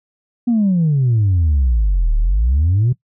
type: exponential two-way sweep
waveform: sine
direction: down then up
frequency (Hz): 246.1 to 36.06 to 130.6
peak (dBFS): -10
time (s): 0.47-2.93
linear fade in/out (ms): 10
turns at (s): 2.16
effects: noise-tail reverb RT60 0.1 s tail -19 dB re dry + tanh soft clip ceiling -9 dBFS